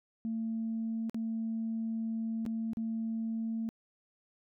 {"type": "tone with dropouts", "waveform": "sine", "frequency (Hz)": 224.9, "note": "A3", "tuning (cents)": 38, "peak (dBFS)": -31, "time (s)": [0.25, 3.69], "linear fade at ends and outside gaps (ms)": 0, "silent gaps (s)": [[1.096, 1.145], [2.453, 2.463], [2.733, 2.771]], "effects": ["tanh soft clip ceiling -27 dBFS"]}